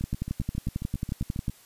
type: two click trains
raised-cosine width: 5 ms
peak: -21 / -16 dBFS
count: 12 / 17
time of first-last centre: 0.01-1.496 / 0.04-1.481 s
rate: 7.4 / 11.1 Hz
effects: white hiss -55 dBFS RMS until 1.65 s + resampled to 32000 Hz